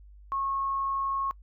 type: tone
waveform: sine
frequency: 1092 Hz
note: C#6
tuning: 26 cents flat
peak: -27 dBFS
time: 0.32-1.31 s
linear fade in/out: 0 ms
effects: noise-tail reverb RT60 0.1 s tail -23 dB re dry + added 50 Hz sine -48 dBFS peak until 1.42 s